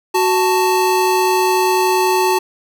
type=tone pair together; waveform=square; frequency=371.2 / 882.9 Hz; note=F#4 / A5; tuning=+6 / +6 cents; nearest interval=octave + minor third; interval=1500 cents; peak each=-16 dBFS; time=0.14-2.39 s; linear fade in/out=10 ms; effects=none